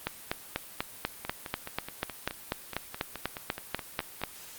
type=two click trains; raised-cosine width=0.3 ms; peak=-20 / -12 dBFS; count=15 / 18; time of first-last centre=1.25-4.216 / 0.07-4.237 s; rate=4.72 / 4.08 Hz; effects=white hiss -47 dBFS RMS until 4.58 s + Opus 32 kbps